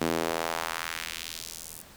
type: tone with high-pass filter sweep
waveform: sawtooth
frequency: 82.3 Hz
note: E2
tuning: 2 cents flat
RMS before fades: -33 dBFS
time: 0.01-1.82 s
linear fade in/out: 5 ms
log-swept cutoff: 260 to 10000 Hz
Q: 1.2
effects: pink hiss -51 dBFS RMS until 1.96 s